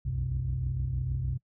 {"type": "tone cluster", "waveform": "sine", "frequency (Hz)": [60.9, 67.4, 90, 127.4], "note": ["B1", "C#2", "F#2", "C3"], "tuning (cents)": [-24, -48, -47, -46], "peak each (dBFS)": [-34, -35, -35, -30], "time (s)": [0.05, 1.38], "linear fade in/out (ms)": 10, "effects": ["noise-tail reverb RT60 0.1 s tail -24 dB re dry", "tanh soft clip ceiling -21 dBFS"]}